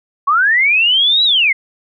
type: linear two-way sweep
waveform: sine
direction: up then down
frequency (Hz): 1079 to 3951 to 2021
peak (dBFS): -9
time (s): 0.27-1.53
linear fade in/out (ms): 10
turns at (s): 1.24
effects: none